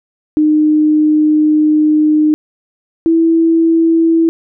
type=tone pair in turn; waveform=sine; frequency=305.5 / 328.6 Hz; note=D#4 / E4; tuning=-32 / -5 cents; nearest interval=minor second; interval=127 cents; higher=second; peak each=-7 dBFS; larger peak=neither; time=0.37-2.34 / 3.06-4.29 s; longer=first; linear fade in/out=0 ms; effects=none